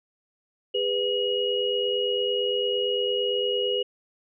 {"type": "tone cluster", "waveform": "sine", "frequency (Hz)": [407.3, 496.1, 2893], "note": ["G#4", "B4", "F#7"], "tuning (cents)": [-34, 8, -40], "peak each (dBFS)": -27, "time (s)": [0.74, 3.83], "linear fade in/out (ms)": 10, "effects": []}